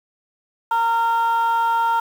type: tone pair together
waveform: sine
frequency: 921 / 1379.9 Hz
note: A#5 / F6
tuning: -21 / -21 cents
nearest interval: perfect fifth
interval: 700 cents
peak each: -15 / -21 dBFS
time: 0.71-2 s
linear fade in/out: 5 ms
effects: tanh soft clip ceiling -13 dBFS + 7-bit